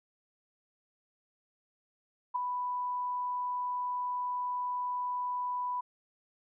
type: tone with ADSR envelope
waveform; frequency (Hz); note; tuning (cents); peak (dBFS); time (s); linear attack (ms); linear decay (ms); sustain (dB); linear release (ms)
sine; 990; B5; +4; -25; 2.34-5.81; 19; 4; -6; 9
effects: none